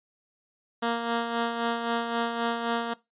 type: tone with tremolo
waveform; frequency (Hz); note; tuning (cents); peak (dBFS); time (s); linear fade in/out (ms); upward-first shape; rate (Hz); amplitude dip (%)
10% pulse; 233.1; A#3; 0; -16; 0.82-2.94; 10; sine; 3.8; 50
effects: noise-tail reverb RT60 0.2 s tail -20 dB re dry + resampled to 8000 Hz